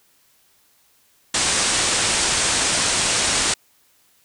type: low-pass noise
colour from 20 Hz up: white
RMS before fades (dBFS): -20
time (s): 1.34-3.54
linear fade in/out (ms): 5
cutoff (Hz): 9400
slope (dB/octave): 96
effects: white hiss -59 dBFS RMS until 4.24 s